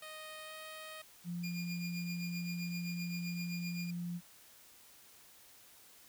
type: tone with pitch glide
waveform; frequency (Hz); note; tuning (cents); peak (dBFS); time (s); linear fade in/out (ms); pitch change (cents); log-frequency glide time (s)
10% pulse; 622.3 to 626.6; D#5 to D#5; 0 to +12; -38; 0.02-1.02; 5; +12; 0.44-0.55
type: tone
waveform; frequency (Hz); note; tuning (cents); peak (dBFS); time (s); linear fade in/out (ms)
sine; 174; F3; -6; -37; 1.24-4.21; 50
type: tone with tremolo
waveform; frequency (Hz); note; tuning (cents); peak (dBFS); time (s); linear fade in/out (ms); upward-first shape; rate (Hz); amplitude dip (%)
25% pulse; 2416; D7; +48; -37; 1.43-3.91; 10; triangle; 7.7; 75
effects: white hiss -60 dBFS RMS until 6.08 s